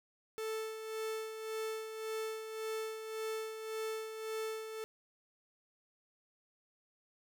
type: tone with tremolo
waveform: 45% pulse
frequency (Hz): 440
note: A4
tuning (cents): 0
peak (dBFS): -36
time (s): 0.38-4.84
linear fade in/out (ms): 0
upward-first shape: sine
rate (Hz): 1.8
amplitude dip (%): 55
effects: none